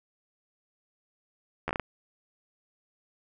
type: slowing click train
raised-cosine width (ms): 0.5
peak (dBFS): -15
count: 6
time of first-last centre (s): 1.68-1.797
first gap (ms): 12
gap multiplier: 1.34
effects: none